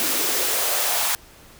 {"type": "noise with high-pass filter sweep", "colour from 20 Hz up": "white", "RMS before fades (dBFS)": -22, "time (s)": [0, 1.15], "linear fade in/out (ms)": 0, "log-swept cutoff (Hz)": [260, 870], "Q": 2.5, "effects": ["pink hiss -48 dBFS RMS until 1.59 s"]}